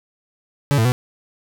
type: tone with pitch steps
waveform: 40% pulse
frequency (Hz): 142.6 / 111.6 / 124.9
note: C#3 / A2 / B2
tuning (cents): +49 / +25 / +20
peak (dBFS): -13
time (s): 0.71-0.92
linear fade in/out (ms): 0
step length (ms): 70
effects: none